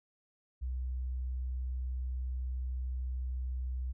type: tone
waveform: sine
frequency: 63.3 Hz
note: B1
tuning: 43 cents sharp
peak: -33 dBFS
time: 0.61-3.93 s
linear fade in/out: 20 ms
effects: none